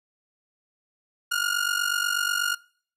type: ring-modulated tone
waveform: sawtooth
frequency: 1426 Hz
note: F6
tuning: 36 cents sharp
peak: -17 dBFS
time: 1.31-2.55 s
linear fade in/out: 10 ms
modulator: 24.1 Hz
effects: noise-tail reverb RT60 0.5 s tail -22 dB re dry + resampled to 32000 Hz